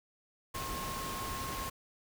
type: tone in noise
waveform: sine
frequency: 1075 Hz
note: C6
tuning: 47 cents sharp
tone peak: -40 dBFS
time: 0.54-1.7 s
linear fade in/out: 10 ms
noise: pink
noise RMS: -40 dBFS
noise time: 0.54-1.7 s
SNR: -3 dB
effects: none